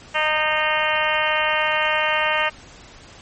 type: harmonic tone with a mistuned harmonic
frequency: 307.5 Hz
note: D#4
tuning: 20 cents flat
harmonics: 2 / 3 / 4 / 5 / 6 / 7 / 8 / 9 / 10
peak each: -25 / -25 / -26 / -27 / -25 / -27 / -29 / -26 / -29 dBFS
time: 0.14-2.5 s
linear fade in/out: 20 ms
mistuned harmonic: 5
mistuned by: +27 cents
effects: pink hiss -44 dBFS RMS until 3.21 s + MP3 32 kbps